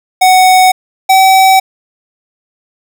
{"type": "tone pair in turn", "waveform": "square", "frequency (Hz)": [744, 764], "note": ["F#5", "G5"], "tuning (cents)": [9, -45], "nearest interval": "unison", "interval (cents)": 46, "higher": "second", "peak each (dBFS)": -4, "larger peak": "neither", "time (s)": [[0.21, 0.72], [1.09, 1.6]], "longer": "neither", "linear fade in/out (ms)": 10, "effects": []}